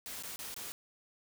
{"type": "noise with dropouts", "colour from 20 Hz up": "white", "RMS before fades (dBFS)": -43, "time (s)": [0.06, 0.72], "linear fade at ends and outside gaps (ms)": 0, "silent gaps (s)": [[0.225, 0.235], [0.36, 0.391], [0.542, 0.564]], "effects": []}